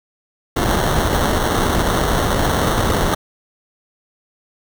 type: noise with sample-and-hold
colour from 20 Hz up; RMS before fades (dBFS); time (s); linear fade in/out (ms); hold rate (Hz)
pink; -17; 0.56-3.15; 10; 2450
effects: none